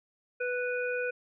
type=harmonic tone; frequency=493.9 Hz; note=B4; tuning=in tune; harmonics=1 / 3 / 5; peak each=-31 / -34 / -38 dBFS; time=0.4-1.11 s; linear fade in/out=10 ms; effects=none